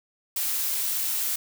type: noise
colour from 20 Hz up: blue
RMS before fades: -27 dBFS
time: 0.36-1.36 s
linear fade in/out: 5 ms
effects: none